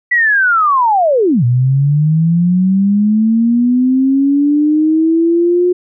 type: linear two-way sweep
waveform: sine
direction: down then up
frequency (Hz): 1975.5 to 118.5 to 361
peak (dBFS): -8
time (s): 0.11-5.73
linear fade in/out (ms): 10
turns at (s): 1.44
effects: none